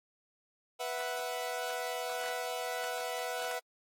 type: chord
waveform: sawtooth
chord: B suspended fourth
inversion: none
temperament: equal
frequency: 493.9 / 659.3 / 740 Hz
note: B4 / E5 / F#5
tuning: 0 / 0 / 0 cents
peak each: -35 / -36 / -35 dBFS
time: 0.79-3.6 s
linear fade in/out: 20 ms
effects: AAC 64 kbps